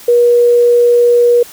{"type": "tone", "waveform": "sine", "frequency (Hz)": 480, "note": "B4", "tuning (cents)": -49, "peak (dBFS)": -5, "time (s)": [0.08, 1.43], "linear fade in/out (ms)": 5, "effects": ["white hiss -35 dBFS RMS until 1.52 s"]}